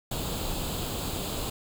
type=noise with comb filter; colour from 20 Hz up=pink; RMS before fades=-32 dBFS; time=0.11-1.5 s; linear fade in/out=5 ms; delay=0.26 ms; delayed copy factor=+0.65; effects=none